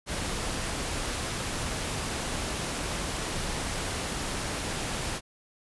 pink noise, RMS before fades -32 dBFS, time 0.06-5.21 s, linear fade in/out 50 ms, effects resampled to 24000 Hz

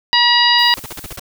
harmonic tone, 960 Hz, B5, 49 cents flat, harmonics 1 / 2 / 3 / 4 / 5, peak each -16 / -16 / -16 / -16 / -16 dBFS, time 0.13-0.74 s, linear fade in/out 0 ms
blue noise, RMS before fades -36 dBFS, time 0.58-1.17 s, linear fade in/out 10 ms
pink noise bursts, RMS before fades -29 dBFS, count 7, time 0.77-1.196 s, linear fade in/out 2 ms, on 24 ms, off 43 ms
effects none

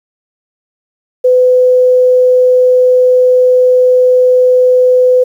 sine tone, 504 Hz, B4, 35 cents sharp, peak -4 dBFS, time 1.24-5.24 s, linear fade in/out 10 ms, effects 7-bit

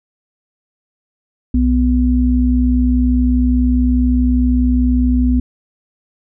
sine tone pair together, 62.43 / 249.5 Hz, B1 / B3, +19 / +18 cents, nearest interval 2 octaves, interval 2399 cents, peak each -13 dBFS, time 1.54-5.4 s, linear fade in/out 5 ms, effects none

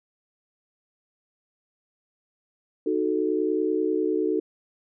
sine chord, D# diminished, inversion none, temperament equal with one note detuned, 309.2 / 370 / 440 Hz, D#4 / F#4 / A4, -11 / 0 / 0 cents, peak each -26 dBFS, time 2.86-4.4 s, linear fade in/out 5 ms, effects none

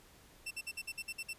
sawtooth tone bursts, 2683 Hz, E7, 30 cents sharp, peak -35 dBFS, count 9, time 0.46-1.334 s, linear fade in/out 10 ms, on 50 ms, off 53 ms, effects pink hiss -61 dBFS RMS until 1.38 s + resampled to 32000 Hz

